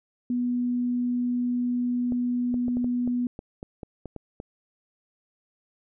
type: tone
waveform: sine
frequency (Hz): 245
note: B3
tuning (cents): -14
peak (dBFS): -23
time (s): 0.3-3.27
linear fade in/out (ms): 2
type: clicks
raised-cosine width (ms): 2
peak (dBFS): -23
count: 12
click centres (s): 2.122 / 2.542 / 2.682 / 2.77 / 2.844 / 3.076 / 3.391 / 3.629 / 3.832 / 4.057 / 4.163 / 4.401
effects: none